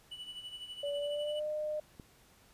triangle tone with tremolo, 2960 Hz, F#7, in tune, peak -39 dBFS, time 0.11-1.4 s, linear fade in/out 10 ms, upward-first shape sine, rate 12 Hz, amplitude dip 65%
sine tone with pitch glide, 574 to 607.4 Hz, D5 to D#5, -40 to -42 cents, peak -33 dBFS, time 0.83-1.8 s, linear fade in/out 5 ms, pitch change +98 cents, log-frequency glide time 0.94-1.47 s
click, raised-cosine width 3 ms, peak -34 dBFS, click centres 1.998 s
effects pink hiss -63 dBFS RMS until 2.53 s + resampled to 32000 Hz

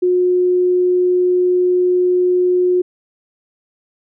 sine tone, 361.2 Hz, F#4, 42 cents flat, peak -11 dBFS, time 0.02-2.82 s, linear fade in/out 10 ms, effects none

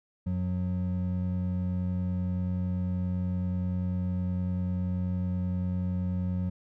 triangle tone pair together, 91.24 / 181.7 Hz, F#2 / F#3, -24 / -31 cents, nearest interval octave, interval 1193 cents, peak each -28 dBFS, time 0.26-6.5 s, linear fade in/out 10 ms, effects none

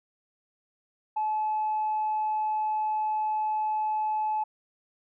sine tone, 860 Hz, A5, 40 cents flat, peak -24 dBFS, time 1.16-4.44 s, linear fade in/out 10 ms, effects tanh soft clip ceiling -21 dBFS

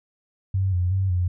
sine tone with vibrato, 92.5 Hz, F#2, in tune, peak -19 dBFS, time 0.54-1.28 s, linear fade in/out 5 ms, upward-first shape square, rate 2.7 Hz, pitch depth 59 cents each way, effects none

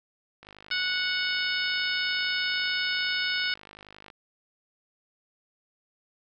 click train, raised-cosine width 0.3 ms, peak -30 dBFS, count 189, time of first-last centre 0.43-4.102 s, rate 51.2 Hz
harmonic tone, 737 Hz, F#5, 7 cents flat, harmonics 2 / 3 / 4 / 5 / 6 / 7, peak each -30 / -32 / -33 / -34 / -35 / -35 dBFS, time 0.71-3.54 s, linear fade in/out 2 ms
effects none

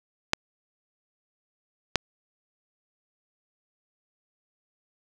clicks, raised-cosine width 0.2 ms, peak -3 dBFS, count 2, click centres 0.334 / 1.957 s, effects none

